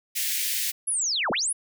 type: high-pass noise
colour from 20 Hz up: white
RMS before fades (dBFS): -27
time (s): 0.15-0.72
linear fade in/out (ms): 20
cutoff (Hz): 1800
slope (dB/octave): 48
type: linear two-way sweep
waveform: sine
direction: down then up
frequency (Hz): 11000 to 146.83 to 11000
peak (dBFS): -23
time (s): 0.87-1.53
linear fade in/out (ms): 10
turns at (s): 1.31
effects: none